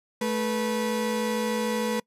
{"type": "tone pair together", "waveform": "35% pulse", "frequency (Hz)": [217.7, 488.7], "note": ["A3", "B4"], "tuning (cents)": [-18, -18], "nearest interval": "octave + major second", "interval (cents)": 1400, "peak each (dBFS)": -26, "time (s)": [0.21, 2], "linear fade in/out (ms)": 5, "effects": ["noise-tail reverb RT60 0.1 s tail -25 dB re dry", "resampled to 32000 Hz"]}